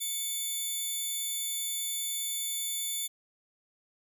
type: tone pair together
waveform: 10% pulse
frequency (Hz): 2217 / 3519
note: C#7 / A7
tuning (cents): 0 / 0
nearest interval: minor sixth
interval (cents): 800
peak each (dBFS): -34 / -24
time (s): 0-3.08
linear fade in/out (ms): 20
effects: none